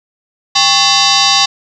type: tone with frequency modulation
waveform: sine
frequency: 155.56 Hz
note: D#3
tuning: in tune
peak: -7 dBFS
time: 0.55-1.46 s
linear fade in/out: 10 ms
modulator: 951 Hz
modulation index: 5.6
effects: 8-bit